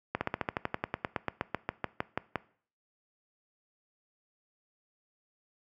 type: slowing click train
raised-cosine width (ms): 0.5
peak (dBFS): -14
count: 21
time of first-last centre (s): 0.15-2.357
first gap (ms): 60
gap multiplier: 1.06
effects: noise-tail reverb RT60 0.5 s tail -20 dB re dry + high-pass 80 Hz 12 dB/octave